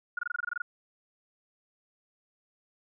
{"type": "tone bursts", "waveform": "sine", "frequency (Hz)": 1434, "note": "F6", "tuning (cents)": 45, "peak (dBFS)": -28, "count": 11, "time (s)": [0.17, 0.62], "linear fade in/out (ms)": 5, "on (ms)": 20, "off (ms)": 23, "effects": []}